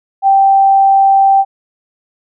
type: tone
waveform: sine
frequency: 782 Hz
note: G5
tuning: 4 cents flat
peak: -5 dBFS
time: 0.22-1.45 s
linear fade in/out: 50 ms
effects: none